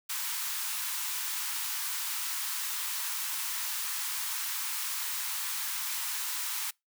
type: high-pass noise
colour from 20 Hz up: white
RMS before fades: -34 dBFS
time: 0.09-6.71 s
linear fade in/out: 10 ms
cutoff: 850 Hz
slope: 96 dB/octave
effects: noise-tail reverb RT60 0.2 s tail -26 dB re dry